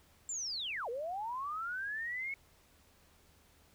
sine linear two-way sweep, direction down then up, 7459 to 448.5 to 2212 Hz, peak -36 dBFS, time 0.29-2.34 s, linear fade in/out 2 ms, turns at 0.89 s, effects added 77 Hz sine -70 dBFS peak until 3.74 s + pink hiss -66 dBFS RMS until 3.74 s

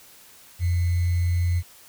sine tone with sample-and-hold, 87.31 Hz, F2, in tune, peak -19 dBFS, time 0.59-1.63 s, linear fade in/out 50 ms, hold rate 2100 Hz, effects white hiss -50 dBFS RMS until 1.88 s

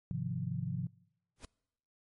sine chord, F minor seventh, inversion first, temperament equal, 103.83 / 130.81 / 155.56 / 174.61 Hz, Ab2 / C3 / Eb3 / F3, 0 / 0 / 0 / 0 cents, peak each -42 / -37 / -41 / -38 dBFS, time 0.11-0.87 s, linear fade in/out 0 ms
pink noise with exponential growth, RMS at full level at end -42 dBFS, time 1.36-1.45 s, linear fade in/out 2 ms, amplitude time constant 18 ms
effects noise-tail reverb RT60 0.9 s tail -25 dB re dry + MP3 48 kbps

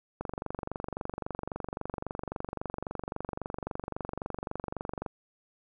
click train, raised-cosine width 1 ms, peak -20 dBFS, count 116, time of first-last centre 0.21-5.062 s, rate 23.7 Hz, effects none

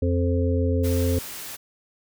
harmonic tone, 87.1 Hz, F2, 4 cents flat, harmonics 1 / 3 / 5 / 6, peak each -21 / -26 / -28 / -29 dBFS, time 0.02-1.19 s, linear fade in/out 5 ms
white noise, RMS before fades -36 dBFS, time 0.83-1.57 s, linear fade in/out 20 ms
effects none

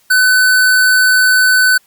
square tone, 1507 Hz, F#6, 31 cents sharp, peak -8 dBFS, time 0.1-1.78 s, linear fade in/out 10 ms, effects white hiss -53 dBFS RMS until 1.86 s + Opus 48 kbps

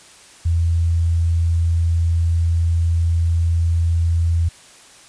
sine tone, 83.8 Hz, E2, 29 cents sharp, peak -14 dBFS, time 0.45-4.49 s, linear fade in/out 10 ms, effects white hiss -45 dBFS RMS until 5.08 s + resampled to 22050 Hz

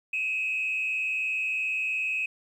sine tone with frequency modulation, 2559 Hz, D#7, 48 cents sharp, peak -25 dBFS, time 0.13-2.26 s, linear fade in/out 5 ms, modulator 123 Hz, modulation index 0.62, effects tanh soft clip ceiling -21 dBFS + 10-bit

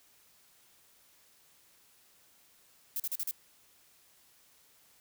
violet noise bursts, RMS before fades -34 dBFS, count 5, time 2.96-3.311 s, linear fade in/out 2 ms, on 39 ms, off 39 ms, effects white hiss -64 dBFS RMS until 5 s

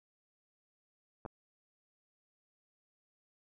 clicks, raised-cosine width 1 ms, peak -29 dBFS, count 2, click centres 1.252 / 1.261 s, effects none

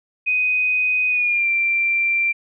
sine tone with pitch glide, 2500 to 2360 Hz, D#7 to D7, +8 to +8 cents, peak -16 dBFS, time 0.26-2.33 s, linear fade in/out 20 ms, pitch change -100 cents, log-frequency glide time 1.09-1.48 s, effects none

